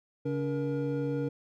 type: tone cluster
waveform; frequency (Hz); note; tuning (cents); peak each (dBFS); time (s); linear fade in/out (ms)
triangle; 140.2 / 285 / 473.4; C#3 / C#4 / A#4; +20 / +48 / +27; -31; 0.25-1.29; 10
effects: none